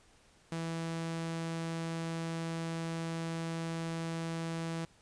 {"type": "tone", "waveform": "sawtooth", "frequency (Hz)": 164.81, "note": "E3", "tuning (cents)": 0, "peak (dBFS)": -31, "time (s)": [0.52, 4.85], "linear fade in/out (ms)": 2, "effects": ["pink hiss -64 dBFS RMS until 5.01 s", "resampled to 22050 Hz"]}